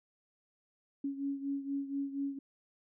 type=beating tone pair; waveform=sine; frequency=277.2 / 281.4 Hz; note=C#4 / C#4; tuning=0 / +26 cents; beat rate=4.2 Hz; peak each=-35 / -40 dBFS; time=1.04-2.39 s; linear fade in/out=5 ms; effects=none